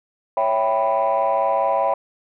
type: chord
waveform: sine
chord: C# half-diminished seventh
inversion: none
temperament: equal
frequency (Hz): 554.4 / 659.3 / 784 / 987.8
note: C#5 / E5 / G5 / B5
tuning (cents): 0 / 0 / 0 / 0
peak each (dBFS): -21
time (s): 0.37-1.94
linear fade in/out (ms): 2
effects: tanh soft clip ceiling -11 dBFS